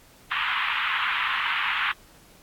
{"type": "band-pass noise", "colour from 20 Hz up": "pink", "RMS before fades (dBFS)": -26, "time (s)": [0.31, 1.92], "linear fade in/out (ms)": 5, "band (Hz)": [1000, 3200], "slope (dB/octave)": 48, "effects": ["pink hiss -54 dBFS RMS until 2.42 s", "AAC 64 kbps"]}